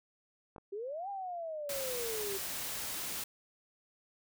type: clicks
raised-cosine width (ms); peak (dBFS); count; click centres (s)
1; -35; 2; 0.562 / 0.582
type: exponential two-way sweep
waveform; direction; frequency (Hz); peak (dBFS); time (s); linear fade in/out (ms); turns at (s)
sine; up then down; 383.4 to 812 to 383.4; -37; 0.72-2.38; 10; 1.09
type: noise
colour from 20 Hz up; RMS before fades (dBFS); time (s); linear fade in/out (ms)
white; -39; 1.69-3.24; 5
effects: none